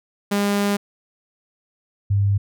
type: tone pair in turn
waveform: sawtooth / sine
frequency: 202.6 / 100.05 Hz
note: G#3 / G2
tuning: -43 / +36 cents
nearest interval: octave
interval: 1221 cents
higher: first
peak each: -14 / -15 dBFS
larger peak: first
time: 0.31-0.77 / 2.1-2.38 s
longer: first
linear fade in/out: 10 ms
effects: none